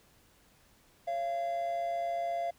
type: tone pair together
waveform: triangle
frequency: 551.4 / 686 Hz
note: C#5 / F5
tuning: -9 / -31 cents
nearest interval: major third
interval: 378 cents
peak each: -39 / -29 dBFS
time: 1.07-2.51 s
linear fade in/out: 10 ms
effects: pink hiss -64 dBFS RMS until 2.58 s